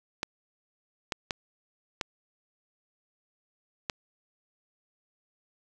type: clicks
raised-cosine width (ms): 0.2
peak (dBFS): -12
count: 5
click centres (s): 0.231 / 1.122 / 1.308 / 2.012 / 3.898
effects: none

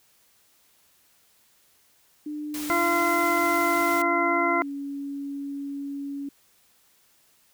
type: tone with pitch glide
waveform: sine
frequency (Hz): 299.1 to 280.7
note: D4 to C#4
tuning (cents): +32 to +22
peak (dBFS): -30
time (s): 2.26-6.29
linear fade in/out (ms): 5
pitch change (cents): -110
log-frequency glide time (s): 3.28-4.73
type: noise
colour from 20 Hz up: white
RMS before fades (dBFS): -36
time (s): 2.54-4.02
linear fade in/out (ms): 2
type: harmonic tone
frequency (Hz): 342.8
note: F4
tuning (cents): -32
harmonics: 1 / 2 / 3 / 4 / 6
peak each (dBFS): -27 / -27 / -27 / -27 / -27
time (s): 2.7-4.62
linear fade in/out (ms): 0
effects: white hiss -62 dBFS RMS until 7.53 s

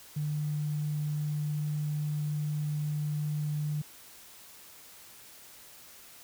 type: tone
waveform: triangle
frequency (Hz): 149.8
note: D3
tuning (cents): +35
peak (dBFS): -25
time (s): 0.16-3.82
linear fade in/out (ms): 10
effects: tanh soft clip ceiling -27 dBFS + white hiss -52 dBFS RMS until 6.23 s

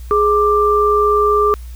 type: tone pair together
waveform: sine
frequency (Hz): 417.6 / 1181.2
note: G#4 / D6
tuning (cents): +10 / +10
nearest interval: octave + tritone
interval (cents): 1800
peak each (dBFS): -13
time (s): 0.11-1.54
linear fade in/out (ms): 0
effects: added 60 Hz sine -28 dBFS peak until 1.75 s + white hiss -47 dBFS RMS until 1.75 s

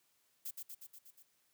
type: noise with echo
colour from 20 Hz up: violet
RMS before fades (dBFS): -42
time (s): 0.45-0.51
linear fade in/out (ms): 10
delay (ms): 120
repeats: 6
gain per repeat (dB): -3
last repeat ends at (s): 1.23
effects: white hiss -75 dBFS RMS until 1.53 s + high-pass 60 Hz 12 dB/octave

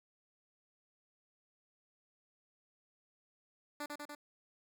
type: tone with echo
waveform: 10% pulse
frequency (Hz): 293.8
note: D4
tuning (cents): +1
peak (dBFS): -31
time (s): 3.8-3.86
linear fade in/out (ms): 5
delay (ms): 97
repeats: 3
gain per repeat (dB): -2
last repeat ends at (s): 4.151
effects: none

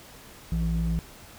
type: ring-modulated tone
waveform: triangle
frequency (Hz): 112.1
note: A2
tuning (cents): +33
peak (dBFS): -17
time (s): 0.52-0.99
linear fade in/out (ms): 0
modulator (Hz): 54.1
effects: tanh soft clip ceiling -18 dBFS + pink hiss -48 dBFS RMS until 1.38 s

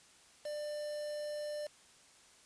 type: tone with quantisation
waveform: triangle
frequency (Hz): 595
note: D5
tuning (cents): +22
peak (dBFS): -36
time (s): 0.45-1.67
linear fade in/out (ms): 5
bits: 8
effects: white hiss -62 dBFS RMS until 2.45 s + resampled to 22050 Hz

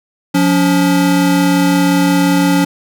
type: tone pair together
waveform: square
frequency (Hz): 177.21 / 282.9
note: F3 / C#4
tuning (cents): +26 / +35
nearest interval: minor sixth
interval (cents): 809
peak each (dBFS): -14 / -12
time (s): 0.34-2.65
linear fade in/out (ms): 10
effects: none

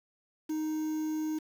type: tone with quantisation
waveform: triangle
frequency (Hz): 311.1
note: D#4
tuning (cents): 0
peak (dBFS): -28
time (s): 0.49-1.39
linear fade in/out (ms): 10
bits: 8
effects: none

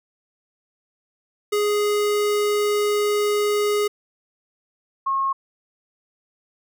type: tone pair in turn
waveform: square / sine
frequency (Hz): 415.3 / 1083.4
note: G#4 / C#6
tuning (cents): 0 / -40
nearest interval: octave + perfect fourth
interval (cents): 1660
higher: second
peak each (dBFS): -19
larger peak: neither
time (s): 1.52-3.88 / 5.06-5.33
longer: first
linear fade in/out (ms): 10
effects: none

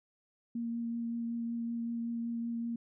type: tone with vibrato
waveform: sine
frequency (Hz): 233.1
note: A#3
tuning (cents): 0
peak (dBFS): -33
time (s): 0.55-2.76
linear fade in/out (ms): 5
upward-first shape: triangle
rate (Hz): 5.3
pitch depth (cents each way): 13
effects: none

